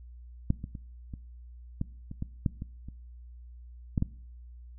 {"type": "clicks", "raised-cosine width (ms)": 5, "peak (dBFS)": [-12, -24, -27, -27, -17, -26, -20, -13, -24, -30, -14, -14], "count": 12, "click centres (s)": [0.504, 0.641, 0.752, 1.138, 1.814, 2.114, 2.224, 2.462, 2.621, 2.886, 3.978, 4.024], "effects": ["noise-tail reverb RT60 0.6 s tail -22 dB re dry", "added 60 Hz sine -45 dBFS peak until 4.78 s"]}